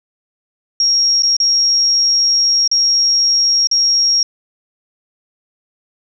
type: tone with dropouts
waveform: sine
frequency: 5588 Hz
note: F8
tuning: in tune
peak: -10 dBFS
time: 0.8-4.23 s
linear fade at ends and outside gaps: 2 ms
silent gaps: 1.223-1.232 / 1.367-1.401 / 2.677-2.714 / 3.672-3.713 s
effects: none